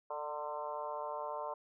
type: harmonic tone with a mistuned harmonic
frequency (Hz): 148.8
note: D3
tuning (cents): +23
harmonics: 3 / 4 / 5 / 6 / 7 / 8 / 9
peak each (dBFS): -48 / -42 / -48 / -43 / -43 / -54 / -54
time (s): 0.1-1.54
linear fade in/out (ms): 5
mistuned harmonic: 6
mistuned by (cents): +21
effects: none